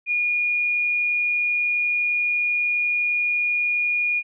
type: tone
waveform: sine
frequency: 2437 Hz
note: D#7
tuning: 37 cents flat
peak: -19 dBFS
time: 0.06-4.23 s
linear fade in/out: 50 ms
effects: none